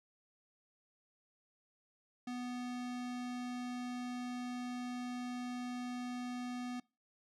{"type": "tone", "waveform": "square", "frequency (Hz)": 246.9, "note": "B3", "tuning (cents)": 0, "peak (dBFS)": -40, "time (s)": [2.27, 6.8], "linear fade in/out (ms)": 5, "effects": ["noise-tail reverb RT60 0.3 s tail -24 dB re dry", "low-pass 7000 Hz 12 dB/octave"]}